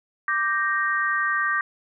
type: chord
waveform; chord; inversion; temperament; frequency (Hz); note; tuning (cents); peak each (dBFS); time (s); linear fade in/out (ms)
sine; G minor; second; equal; 1174.7 / 1568 / 1864.7; D6 / G6 / Bb6; 0 / 0 / 0; -25; 0.28-1.61; 2
effects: none